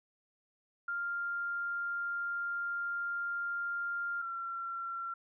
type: tone pair in turn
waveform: sine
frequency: 1396.9 / 1365 Hz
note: F6 / F6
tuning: 0 / -40 cents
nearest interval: unison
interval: 40 cents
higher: first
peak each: -33 / -36 dBFS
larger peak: first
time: 0.88-4.22 / 4.22-5.14 s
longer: first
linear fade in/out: 5 ms
effects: none